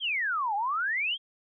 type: exponential two-way sweep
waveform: sine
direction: down then up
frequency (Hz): 3329 to 784 to 3329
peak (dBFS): -26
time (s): 0-1.18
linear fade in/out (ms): 50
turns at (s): 0.55
effects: none